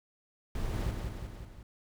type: noise with echo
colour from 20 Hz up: brown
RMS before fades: -33 dBFS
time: 0.55-0.91 s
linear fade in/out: 2 ms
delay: 180 ms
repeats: 4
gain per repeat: -4 dB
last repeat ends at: 1.63 s
effects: none